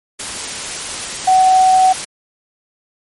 sine tone in noise, 750 Hz, F#5, 23 cents sharp, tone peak -7 dBFS, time 1.27-1.93 s, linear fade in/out 10 ms, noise white, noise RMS -24 dBFS, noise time 0.19-2.05 s, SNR +14 dB, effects MP3 48 kbps

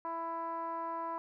10% pulse tone with low-pass filter, 331.7 Hz, E4, 11 cents sharp, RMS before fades -38 dBFS, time 0.05-1.18 s, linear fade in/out 0 ms, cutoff 1000 Hz, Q 4, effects none

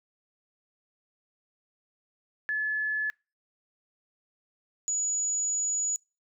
sine tone pair in turn, 1720 / 6880 Hz, A6 / A8, -40 / -40 cents, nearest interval 2 octaves, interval 2400 cents, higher second, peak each -26 dBFS, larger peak neither, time 2.49-3.1 / 4.88-5.96 s, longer second, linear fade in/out 0 ms, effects noise-tail reverb RT60 0.3 s tail -26 dB re dry

